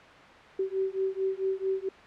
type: beating tone pair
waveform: sine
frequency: 381.1 / 385.6 Hz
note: G4 / G4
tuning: -49 / -28 cents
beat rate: 4.5 Hz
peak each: -30 dBFS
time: 0.59-1.89 s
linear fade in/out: 5 ms
effects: white hiss -49 dBFS RMS until 2.06 s + low-pass 2000 Hz 12 dB/octave